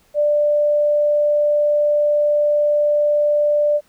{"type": "tone", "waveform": "sine", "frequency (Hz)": 591, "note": "D5", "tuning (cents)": 11, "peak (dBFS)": -13, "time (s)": [0.14, 3.81], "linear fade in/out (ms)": 50, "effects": ["pink hiss -57 dBFS RMS until 3.88 s"]}